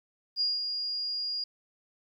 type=tone with ADSR envelope; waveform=sine; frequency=4844 Hz; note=D#8; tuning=47 cents flat; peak=-24 dBFS; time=0.36-1.44 s; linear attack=49 ms; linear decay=190 ms; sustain=-6 dB; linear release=4 ms; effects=11-bit